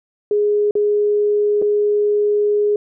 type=tone with dropouts; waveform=sine; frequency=415.3 Hz; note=G#4; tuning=in tune; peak=-13 dBFS; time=0.31-2.76 s; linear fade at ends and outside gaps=2 ms; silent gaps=0.71-0.753 / 1.617-1.622 s; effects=none